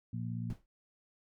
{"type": "harmonic tone", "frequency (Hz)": 58.27, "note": "A#1", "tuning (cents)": 0, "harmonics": [2, 3, 4], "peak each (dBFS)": [-37, -41, -43], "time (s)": [0.13, 0.53], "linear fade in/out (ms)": 5}
{"type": "noise with exponential decay", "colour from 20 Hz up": "brown", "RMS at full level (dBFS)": -39, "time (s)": [0.5, 0.66], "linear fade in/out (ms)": 1, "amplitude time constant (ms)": 34}
{"effects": []}